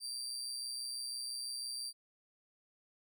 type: tone with amplitude modulation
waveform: 30% pulse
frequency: 4699 Hz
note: D8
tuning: in tune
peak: -34 dBFS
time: 0-1.93 s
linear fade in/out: 50 ms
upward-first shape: sine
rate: 126 Hz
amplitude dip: 50%
effects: none